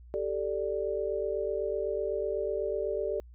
sine chord, G suspended second, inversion none, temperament equal, 392 / 440 / 587.3 Hz, G4 / A4 / D5, 0 / 0 / 0 cents, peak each -33 dBFS, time 0.14-3.2 s, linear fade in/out 0 ms, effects added 60 Hz sine -48 dBFS peak until 3.34 s

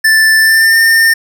square tone with pitch glide, 1763 to 1810.5 Hz, A6 to A6, +3 to +49 cents, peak -6 dBFS, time 0.04-1.14 s, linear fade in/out 10 ms, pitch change +46 cents, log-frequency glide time 0.38-0.77 s, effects none

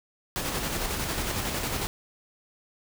pink noise with tremolo, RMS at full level -29 dBFS, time 0.36-1.87 s, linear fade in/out 0 ms, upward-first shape square, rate 11 Hz, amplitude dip 30%, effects none

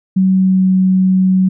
sine tone with pitch glide, 188.7 to 187.18 Hz, F#3 to F#3, +34 to +20 cents, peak -8 dBFS, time 0.16-1.49 s, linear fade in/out 10 ms, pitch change -14 cents, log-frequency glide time 0.33-0.7 s, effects none

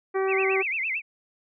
harmonic tone, 383.9 Hz, G4, 36 cents flat, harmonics 1 / 2 / 3 / 4 / 5 / 6, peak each -23 / -32 / -33 / -38 / -37 / -42 dBFS, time 0.14-0.63 s, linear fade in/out 20 ms
sine tone with vibrato, 2344 Hz, D7, 4 cents flat, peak -25 dBFS, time 0.27-1.02 s, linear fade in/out 50 ms, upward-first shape sine, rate 8.8 Hz, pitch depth 240 cents each way
effects none

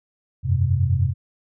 sine tone cluster, 87.9 / 97.9 / 129.6 Hz, F2 / G2 / C3, +12 / -2 / -16 cents, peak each -21 dBFS, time 0.43-1.14 s, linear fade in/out 50 ms, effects none

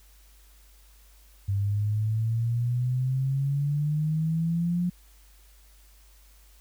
sine exponential sweep, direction up, 98 to 178.8 Hz, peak -23 dBFS, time 1.48-4.9 s, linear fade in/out 10 ms, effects added 50 Hz sine -53 dBFS peak until 6.6 s + white hiss -60 dBFS RMS until 6.6 s

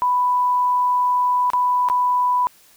sine tone with dropouts, 991 Hz, B5, 6 cents sharp, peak -15 dBFS, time 0.02-2.47 s, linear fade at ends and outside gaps 0 ms, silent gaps 1.502-1.534 / 1.887-1.899 s, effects white hiss -52 dBFS RMS until 2.76 s

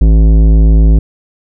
triangle tone with tanh clipping, 53.9 Hz, A1, 35 cents flat, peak -5 dBFS, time 0.01-0.99 s, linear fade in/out 5 ms, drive 18 dB, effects none

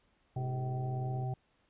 harmonic tone, 128 Hz, C3, 38 cents flat, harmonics 1 / 3 / 5 / 6, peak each -33 / -46 / -49 / -43 dBFS, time 0.36-1.34 s, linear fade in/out 5 ms
click train, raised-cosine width 2 ms, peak -37 dBFS, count 92, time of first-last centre 0.37-1.237 s, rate 105 Hz
effects pink hiss -72 dBFS RMS until 1.69 s + resampled to 8000 Hz

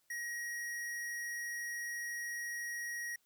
square tone, 1894 Hz, A#6, 27 cents sharp, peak -39 dBFS, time 0.1-3.16 s, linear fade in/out 5 ms, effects white hiss -75 dBFS RMS until 3.25 s

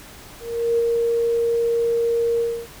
sine tone with ADSR envelope, 466.2 Hz, A#4, in tune, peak -15 dBFS, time 0.39-2.68 s, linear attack 390 ms, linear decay 33 ms, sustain -2 dB, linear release 290 ms, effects pink hiss -42 dBFS RMS until 2.8 s

